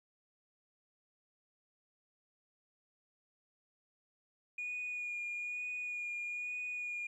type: tone with vibrato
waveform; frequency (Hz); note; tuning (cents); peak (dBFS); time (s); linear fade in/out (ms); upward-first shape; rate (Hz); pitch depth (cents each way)
sine; 2446; D#7; -30; -36; 4.58-7.07; 5; sine; 1.1; 18
effects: tanh soft clip ceiling -34 dBFS + 13-bit